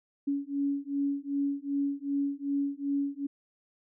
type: beating tone pair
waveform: sine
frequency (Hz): 279.9 / 282.5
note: C#4 / C#4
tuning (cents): +17 / +33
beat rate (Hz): 2.6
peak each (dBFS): -31 / -31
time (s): 0.27-3.27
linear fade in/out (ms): 10
effects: none